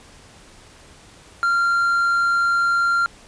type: tone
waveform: triangle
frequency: 1385 Hz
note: F6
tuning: 15 cents flat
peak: -14 dBFS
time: 1.43-3.06 s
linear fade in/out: 0 ms
effects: pink hiss -47 dBFS RMS until 3.27 s + resampled to 22050 Hz